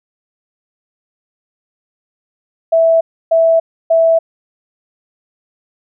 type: tone bursts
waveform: sine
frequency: 657 Hz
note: E5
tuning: 6 cents flat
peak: -7 dBFS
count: 3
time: 2.72-4.19 s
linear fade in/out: 10 ms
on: 290 ms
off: 300 ms
effects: none